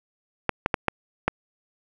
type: clicks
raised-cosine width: 0.5 ms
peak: -5 dBFS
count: 5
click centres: 0.493 / 0.661 / 0.742 / 0.883 / 1.28 s
effects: none